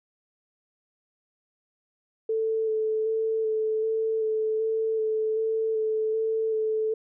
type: tone with vibrato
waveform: sine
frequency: 440 Hz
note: A4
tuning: in tune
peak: -23 dBFS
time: 2.29-6.94 s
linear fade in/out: 5 ms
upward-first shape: square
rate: 1.3 Hz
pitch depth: 13 cents each way
effects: none